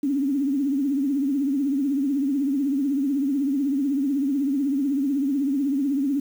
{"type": "tone with vibrato", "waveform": "sine", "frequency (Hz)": 277.2, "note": "C#4", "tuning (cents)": 0, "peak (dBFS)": -20, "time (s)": [0.03, 6.2], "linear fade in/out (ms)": 5, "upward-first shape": "triangle", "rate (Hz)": 16, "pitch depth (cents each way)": 130, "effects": ["8-bit"]}